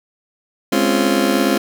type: chord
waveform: 30% pulse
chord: Db major seventh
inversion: second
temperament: just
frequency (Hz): 207.9 / 259.9 / 277.2 / 346.5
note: Ab3 / C4 / Db4 / F4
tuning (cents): +2 / -11 / 0 / -14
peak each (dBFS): -17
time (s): 0.72-1.58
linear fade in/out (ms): 5
effects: none